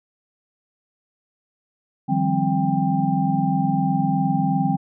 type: tone cluster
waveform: sine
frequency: 152.7 / 172.5 / 195.4 / 263.4 / 792 Hz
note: D#3 / F3 / G3 / C4 / G5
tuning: -32 / -21 / -5 / +12 / +18 cents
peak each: -24 dBFS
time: 2.08-4.77 s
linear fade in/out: 20 ms
effects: none